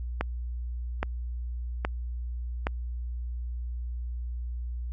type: click train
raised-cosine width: 0.5 ms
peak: -12 dBFS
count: 4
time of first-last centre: 0.21-2.669 s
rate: 1.22 Hz
effects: added 60 Hz sine -31 dBFS peak until 4.92 s